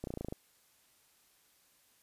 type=slowing click train; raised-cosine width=2 ms; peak=-25 dBFS; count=9; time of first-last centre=0.04-0.325 s; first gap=32 ms; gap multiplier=1.03; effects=white hiss -68 dBFS RMS until 2.02 s + resampled to 32000 Hz